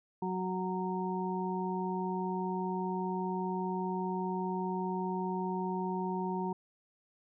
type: harmonic tone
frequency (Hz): 185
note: F#3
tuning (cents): 0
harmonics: 1 / 2 / 4 / 5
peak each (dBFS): -35 / -37 / -43 / -37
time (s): 0.22-6.53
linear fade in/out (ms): 5
effects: none